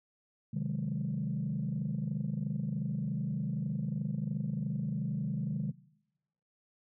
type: chord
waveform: sine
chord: Ab dominant seventh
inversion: first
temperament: equal with one note detuned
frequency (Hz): 130.81 / 154.04 / 185 / 207.7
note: C3 / Eb3 / Gb3 / Ab3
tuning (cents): 0 / -17 / 0 / 0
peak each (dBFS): -36 / -34 / -38 / -36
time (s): 0.53-5.72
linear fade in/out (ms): 10
effects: noise-tail reverb RT60 0.9 s tail -22 dB re dry + tanh soft clip ceiling -25 dBFS